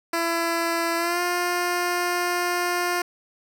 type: tone with pitch glide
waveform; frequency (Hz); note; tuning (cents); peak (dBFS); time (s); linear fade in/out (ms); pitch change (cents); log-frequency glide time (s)
10% pulse; 335.4 to 353.3; E4 to F4; +30 to +20; -14; 0.13-3.02; 5; +90; 0.97-1.21
effects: none